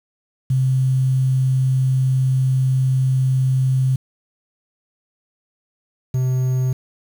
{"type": "tone pair in turn", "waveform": ["sine", "triangle"], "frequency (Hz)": [130.81, 128.49], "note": ["C3", "C3"], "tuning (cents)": [0, -31], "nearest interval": "unison", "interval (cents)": 31, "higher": "first", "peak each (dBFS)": -14, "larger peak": "neither", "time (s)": [[0.5, 3.96], [6.14, 6.73]], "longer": "first", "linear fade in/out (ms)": 5, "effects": ["7-bit"]}